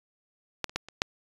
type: clicks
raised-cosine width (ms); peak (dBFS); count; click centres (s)
0.2; -10 / -27 / -11 / -26 / -6; 5; 0.643 / 0.695 / 0.76 / 0.886 / 1.019
effects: resampled to 24000 Hz